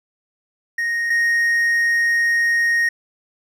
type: tone pair in turn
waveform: triangle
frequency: 1864.7 / 1864.7 Hz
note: A#6 / A#6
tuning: 0 / 0 cents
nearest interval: unison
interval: 0 cents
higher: neither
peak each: -17 / -13 dBFS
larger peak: second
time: 0.78-1.1 / 1.1-2.89 s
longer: second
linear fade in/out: 5 ms
effects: none